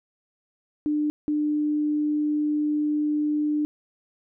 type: tone pair in turn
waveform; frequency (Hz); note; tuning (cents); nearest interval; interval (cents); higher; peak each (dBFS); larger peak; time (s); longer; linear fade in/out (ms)
sine; 299.2 / 299.2; D4 / D4; +32 / +32; unison; 0; neither; -21; neither; 0.86-1.1 / 1.28-3.65; second; 0
effects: none